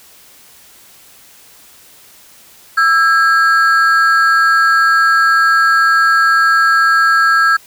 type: ring-modulated tone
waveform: triangle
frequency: 1480 Hz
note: F#6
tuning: in tune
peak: -3 dBFS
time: 2.77-7.57 s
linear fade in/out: 10 ms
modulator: 151 Hz
effects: white hiss -43 dBFS RMS until 7.66 s